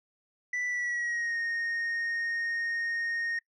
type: tone with pitch glide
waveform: sine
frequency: 1975.5 to 1853.9 Hz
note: B6 to A#6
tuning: 0 to -10 cents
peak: -26 dBFS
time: 0.53-3.39 s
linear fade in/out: 5 ms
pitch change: -110 cents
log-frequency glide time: 0.67-1.37 s
effects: noise-tail reverb RT60 0.1 s tail -25 dB re dry + tanh soft clip ceiling -28 dBFS